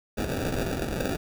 white noise with sample-and-hold, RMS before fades -29 dBFS, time 0.17-1.17 s, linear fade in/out 10 ms, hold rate 1050 Hz, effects none

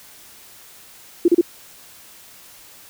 sine tone bursts, 344.5 Hz, F4, 24 cents flat, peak -9 dBFS, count 3, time 1.25-1.412 s, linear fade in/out 5 ms, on 32 ms, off 33 ms, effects white hiss -45 dBFS RMS until 2.89 s

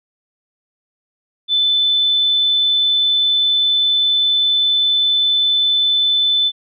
sine tone, 3515 Hz, A7, 2 cents flat, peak -12 dBFS, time 1.48-6.52 s, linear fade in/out 50 ms, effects none

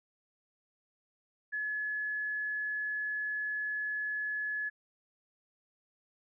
sine tone, 1705 Hz, G#6, 45 cents sharp, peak -32 dBFS, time 1.52-4.7 s, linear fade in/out 20 ms, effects none

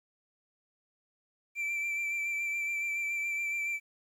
triangle tone with vibrato, 2342 Hz, D7, 5 cents flat, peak -29 dBFS, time 1.55-3.8 s, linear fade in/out 50 ms, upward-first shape sine, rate 7.1 Hz, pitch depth 22 cents each way, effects 11-bit

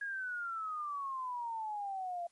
sine exponential sweep, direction down, 1656 to 681 Hz, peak -36 dBFS, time 0.01-2.27 s, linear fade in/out 5 ms, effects white hiss -72 dBFS RMS until 2.31 s + MP3 48 kbps

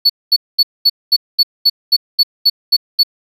triangle tone bursts, 4435 Hz, C#8, in tune, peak -5 dBFS, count 12, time 0.05-3.034 s, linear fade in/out 10 ms, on 47 ms, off 220 ms, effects none

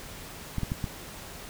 clicks, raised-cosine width 5 ms, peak -17 dBFS, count 4, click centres 0.583 / 0.633 / 0.719 / 0.842 s, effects pink hiss -43 dBFS RMS until 1.49 s

